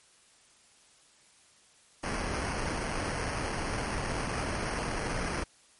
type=noise with sample-and-hold; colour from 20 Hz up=pink; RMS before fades=-33 dBFS; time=2.03-5.44 s; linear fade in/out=10 ms; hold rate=3675 Hz; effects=white hiss -61 dBFS RMS until 5.79 s + MP3 48 kbps